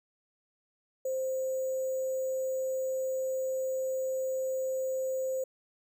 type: tone with sample-and-hold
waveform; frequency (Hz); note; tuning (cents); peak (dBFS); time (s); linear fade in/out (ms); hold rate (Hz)
sine; 523.3; C5; 0; -29; 1.05-5.44; 5; 7350
effects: none